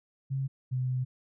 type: tone pair in turn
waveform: sine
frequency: 134.9 / 127.69 Hz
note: C#3 / C3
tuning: -47 / -42 cents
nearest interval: minor second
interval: 95 cents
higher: first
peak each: -28 / -27 dBFS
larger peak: second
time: 0.3-0.48 / 0.71-1.05 s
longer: second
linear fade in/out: 20 ms
effects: none